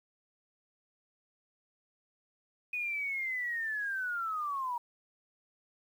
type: linear sweep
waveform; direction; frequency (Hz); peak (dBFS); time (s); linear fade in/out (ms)
sine; down; 2489 to 938; -32; 2.73-4.78; 5
effects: 10-bit